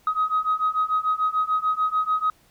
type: beating tone pair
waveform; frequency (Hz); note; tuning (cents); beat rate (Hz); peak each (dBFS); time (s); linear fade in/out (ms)
sine; 1258 / 1264.8; D#6 / D#6; +19 / +28; 6.8; -23 / -22; 0.07-2.3; 2
effects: tanh soft clip ceiling -14 dBFS + pink hiss -59 dBFS RMS until 2.5 s